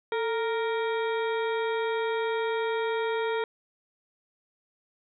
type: harmonic tone with a mistuned harmonic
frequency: 466.2 Hz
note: A#4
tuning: in tune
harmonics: 1 / 2 / 3 / 4 / 5 / 7 / 8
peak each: -27 / -33 / -37 / -39 / -41 / -44 / -45 dBFS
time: 0.12-3.44 s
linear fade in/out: 2 ms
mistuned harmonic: 1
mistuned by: -76 cents
effects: none